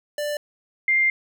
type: tone pair in turn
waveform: square / sine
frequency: 590 / 2103 Hz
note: D5 / C7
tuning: +8 / +8 cents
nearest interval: octave + minor seventh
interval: 2200 cents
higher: second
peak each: -25 / -16 dBFS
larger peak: second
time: 0.18-0.37 / 0.88-1.1 s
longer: second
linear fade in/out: 2 ms
effects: none